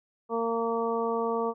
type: harmonic tone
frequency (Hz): 229.8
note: A#3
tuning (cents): -25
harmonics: 1 / 2 / 3 / 4 / 5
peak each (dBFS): -34 / -28 / -35 / -34 / -34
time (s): 0.29-1.54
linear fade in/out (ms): 50
effects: none